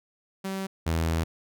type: tone pair in turn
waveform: sawtooth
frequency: 192.4 / 81.81 Hz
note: G3 / E2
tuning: -32 / -13 cents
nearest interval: octave + minor third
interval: 1481 cents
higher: first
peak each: -26 / -20 dBFS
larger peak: second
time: 0.44-0.67 / 0.86-1.24 s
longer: second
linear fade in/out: 10 ms
effects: none